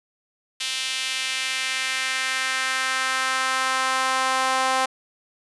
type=tone with high-pass filter sweep; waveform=sawtooth; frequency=261.6 Hz; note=C4; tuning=in tune; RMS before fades=-24 dBFS; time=0.6-4.86 s; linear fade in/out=10 ms; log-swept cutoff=3100 to 840 Hz; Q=1.7; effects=resampled to 24000 Hz